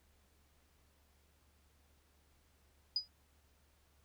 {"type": "tone with exponential decay", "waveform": "sine", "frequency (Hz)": 4946, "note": "D#8", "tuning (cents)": -11, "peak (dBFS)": -28, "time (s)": [2.96, 3.08], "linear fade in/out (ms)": 2, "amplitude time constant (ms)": 25, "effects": ["added 72 Hz sine -70 dBFS peak until 4.04 s", "pink hiss -73 dBFS RMS until 4.04 s"]}